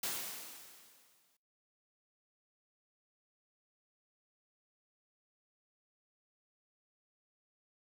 white noise with exponential decay, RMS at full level -36 dBFS, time 0.03-1.37 s, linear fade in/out 5 ms, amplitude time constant 290 ms, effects noise-tail reverb RT60 0.5 s tail -25 dB re dry + high-pass 150 Hz 12 dB/octave

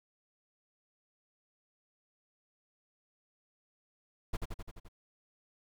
brown noise with echo, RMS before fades -32 dBFS, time 4.33-4.37 s, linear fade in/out 10 ms, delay 86 ms, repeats 6, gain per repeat -3 dB, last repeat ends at 4.886 s, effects none

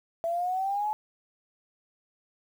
sine exponential sweep, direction up, 663 to 863 Hz, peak -26 dBFS, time 0.24-0.93 s, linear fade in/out 0 ms, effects 9-bit

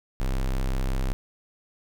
square tone, 32.7 Hz, C1, in tune, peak -24 dBFS, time 0.2-1.13 s, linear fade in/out 0 ms, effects none

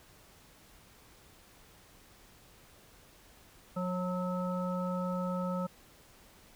harmonic tone with a mistuned harmonic, 181 Hz, F#3, 38 cents flat, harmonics 1 / 3 / 5 / 7, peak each -33 / -37 / -44 / -40 dBFS, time 3.76-5.67 s, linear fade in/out 10 ms, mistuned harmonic 7, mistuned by +39 cents, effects pink hiss -59 dBFS RMS until 6.55 s

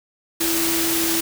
sine tone in noise, 331.2 Hz, E4, 8 cents sharp, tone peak -23 dBFS, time 0.4-1.21 s, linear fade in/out 10 ms, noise white, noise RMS -22 dBFS, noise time 0.4-1.21 s, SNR -4 dB, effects none

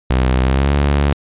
sawtooth tone with pitch glide, 63.9 to 71.31 Hz, C2 to C#2, -40 to +50 cents, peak -8 dBFS, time 0.1-1.13 s, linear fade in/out 5 ms, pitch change +190 cents, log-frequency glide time 0.42-0.73 s, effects resampled to 8000 Hz

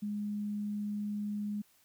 sine tone, 207.3 Hz, G#3, 3 cents flat, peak -33 dBFS, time 0.02-1.62 s, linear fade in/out 10 ms, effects white hiss -67 dBFS RMS until 1.84 s

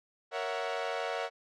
sawtooth chord, F# dominant seventh, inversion first, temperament equal with one note detuned, 466.2 / 558.2 / 659.3 / 740 Hz, A#4 / C#5 / E5 / F#5, 0 / +12 / 0 / 0 cents, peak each -34 dBFS, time 0.31-1.3 s, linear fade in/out 50 ms, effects low-pass 4000 Hz 12 dB/octave

